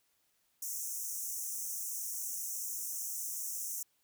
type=high-pass noise; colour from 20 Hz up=pink; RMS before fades=-39 dBFS; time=0.62-3.83 s; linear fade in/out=5 ms; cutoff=5700 Hz; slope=96 dB/octave; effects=white hiss -75 dBFS RMS until 4.03 s